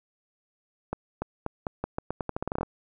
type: accelerating click train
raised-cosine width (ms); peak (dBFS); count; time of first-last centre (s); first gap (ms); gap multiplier
1; -15; 17; 0.93-2.631; 290; 0.84
effects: none